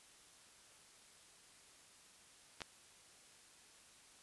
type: clicks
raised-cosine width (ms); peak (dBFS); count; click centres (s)
0.2; -30 / -24; 2; 2.606 / 2.618
effects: white hiss -63 dBFS RMS until 4.22 s + resampled to 24000 Hz